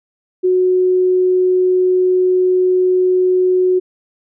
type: tone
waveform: sine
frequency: 367.4 Hz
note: F#4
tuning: 12 cents flat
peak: -10 dBFS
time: 0.43-3.8 s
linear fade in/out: 20 ms
effects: none